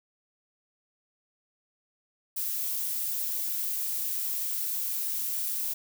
violet noise, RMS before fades -31 dBFS, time 2.36-5.74 s, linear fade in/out 10 ms, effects none

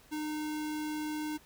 sine tone with sample-and-hold, 304.3 Hz, D#4, 38 cents flat, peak -33 dBFS, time 0.11-1.38 s, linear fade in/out 20 ms, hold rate 1225 Hz, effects pink hiss -60 dBFS RMS until 1.45 s

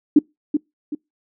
sine tone with echo, 296.6 Hz, D4, 17 cents sharp, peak -6 dBFS, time 0.16-0.19 s, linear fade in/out 5 ms, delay 380 ms, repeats 2, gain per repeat -8 dB, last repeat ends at 0.95 s, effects noise-tail reverb RT60 0.2 s tail -25 dB re dry

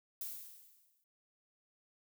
violet noise with exponential decay, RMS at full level -40 dBFS, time 0.21-1.04 s, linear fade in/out 2 ms, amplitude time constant 180 ms, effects none

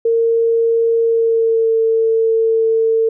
sine tone with pitch glide, 458.8 to 449.6 Hz, A#4 to A4, -28 to +37 cents, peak -11 dBFS, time 0.05-3.09 s, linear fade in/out 5 ms, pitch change -35 cents, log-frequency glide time 1.02-1.78 s, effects none

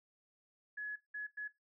sine tone bursts at uneven times, 1693 Hz, G#6, 33 cents sharp, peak -39 dBFS, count 3, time 0.77-0.96 / 1.14-1.27 / 1.37-1.48 s, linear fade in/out 10 ms, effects noise-tail reverb RT60 0.2 s tail -19 dB re dry

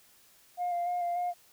sine tone with vibrato, 704 Hz, F5, 14 cents sharp, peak -27 dBFS, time 0.57-1.34 s, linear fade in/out 50 ms, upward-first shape square, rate 3.4 Hz, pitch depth 18 cents each way, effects tanh soft clip ceiling -26 dBFS + white hiss -61 dBFS RMS until 1.52 s

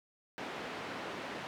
pink band-pass noise, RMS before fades -42 dBFS, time 0.38-1.47 s, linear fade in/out 0 ms, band 250 to 2800 Hz, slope 12 dB/octave, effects none

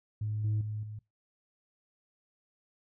sine tone with level steps, 106.7 Hz, G#2, 47 cents sharp, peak -30 / -25 / -33 / -39 dBFS, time 0.21-0.99 s, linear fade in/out 5 ms, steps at 0.44 / 0.61 / 0.83 s, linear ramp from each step 2 ms, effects noise-tail reverb RT60 0.2 s tail -23 dB re dry + tanh soft clip ceiling -25 dBFS

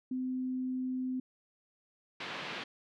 sine tone, 256.4 Hz, C4, 35 cents flat, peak -32 dBFS, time 0.11-1.2 s, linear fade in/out 5 ms
white band-pass noise, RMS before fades -41 dBFS, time 2.2-2.64 s, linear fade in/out 5 ms, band 140 to 3400 Hz, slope 24 dB/octave
effects none

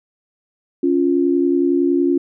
sine tone pair together, 278.4 / 349.2 Hz, C#4 / F4, +8 / 0 cents, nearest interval major third, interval 392 cents, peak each -16 dBFS, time 0.83-2.18 s, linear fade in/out 5 ms, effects none

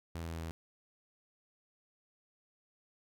sawtooth tone with pitch steps, 83 / 82.33 / 81.67 Hz, E2 / E2 / E2, +12 / -2 / -16 cents, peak -35 dBFS, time 0.15-0.51 s, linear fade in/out 0 ms, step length 120 ms, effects none

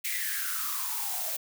blue noise with high-pass filter sweep, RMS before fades -32 dBFS, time 0.04-1.37 s, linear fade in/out 10 ms, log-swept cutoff 2200 to 610 Hz, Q 9.7, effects none

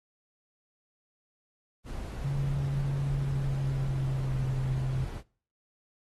brown noise, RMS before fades -37 dBFS, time 1.84-5.23 s, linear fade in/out 50 ms
sine tone with pitch glide, 138.59 to 130.96 Hz, C#3 to C3, 0 to +2 cents, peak -27 dBFS, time 2.24-5.05 s, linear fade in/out 10 ms, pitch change -98 cents, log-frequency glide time 3.08-4.5 s
effects noise-tail reverb RT60 0.5 s tail -24 dB re dry + AAC 32 kbps

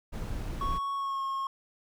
brown noise, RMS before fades -34 dBFS, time 0.12-0.79 s, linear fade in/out 20 ms
triangle tone with pitch glide, 1108.7 to 1082.8 Hz, C#6 to C#6, 0 to -41 cents, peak -28 dBFS, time 0.61-1.47 s, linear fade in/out 2 ms, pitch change -41 cents, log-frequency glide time 0.95-1.22 s
effects none

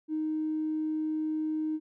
triangle tone with tanh clipping, 311.1 Hz, D#4, in tune, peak -28 dBFS, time 0.08-1.8 s, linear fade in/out 50 ms, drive 4 dB, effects none

